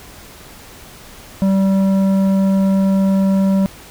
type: tone with tanh clipping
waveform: triangle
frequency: 193.5 Hz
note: G3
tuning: 22 cents flat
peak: -13 dBFS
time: 1.42-3.66 s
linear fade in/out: 0 ms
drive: 14 dB
effects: pink hiss -39 dBFS RMS until 3.9 s